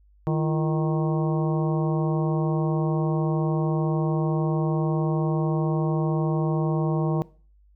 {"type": "harmonic tone with a mistuned harmonic", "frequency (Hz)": 155.56, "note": "D#3", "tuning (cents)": 0, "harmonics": [1, 2, 3, 4, 5, 6, 7], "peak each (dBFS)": [-22, -28, -32, -34, -36, -38, -39], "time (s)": [0.27, 7.22], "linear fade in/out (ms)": 0, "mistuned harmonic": 2, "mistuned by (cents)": 140, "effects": ["noise-tail reverb RT60 0.4 s tail -20 dB re dry", "added 50 Hz sine -54 dBFS peak until 7.75 s"]}